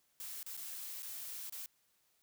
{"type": "noise with dropouts", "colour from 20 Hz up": "blue", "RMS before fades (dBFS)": -45, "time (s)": [0.2, 1.66], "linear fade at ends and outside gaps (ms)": 1, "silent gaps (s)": [[0.43, 0.463], [0.568, 0.574], [1.023, 1.029], [1.497, 1.523]], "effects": ["white hiss -75 dBFS RMS until 2.22 s"]}